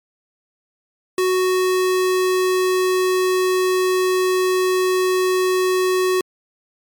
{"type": "tone", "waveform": "square", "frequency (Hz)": 370, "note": "F#4", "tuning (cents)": 0, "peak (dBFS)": -16, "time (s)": [1.18, 6.21], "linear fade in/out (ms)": 2, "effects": ["MP3 96 kbps"]}